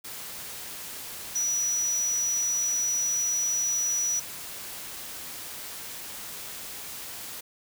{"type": "tone in noise", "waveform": "sine", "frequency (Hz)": 5870, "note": "F#8", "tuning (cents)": -15, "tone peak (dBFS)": -24, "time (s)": [1.35, 4.2], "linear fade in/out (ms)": 10, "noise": "white", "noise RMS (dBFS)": -39, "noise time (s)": [0.04, 7.41], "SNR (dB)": 12, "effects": []}